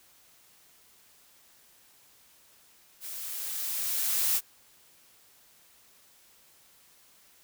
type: noise with level ramp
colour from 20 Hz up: blue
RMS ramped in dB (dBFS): -40 to -25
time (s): 3-4.41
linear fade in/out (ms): 50
effects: white hiss -60 dBFS RMS until 7.43 s